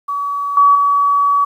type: tone with level steps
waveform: sine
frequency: 1137 Hz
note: C#6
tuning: 44 cents sharp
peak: -17 / -6 / -10 dBFS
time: 0.08-1.45 s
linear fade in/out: 10 ms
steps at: 0.57 / 0.75 s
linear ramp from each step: 2 ms
effects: 8-bit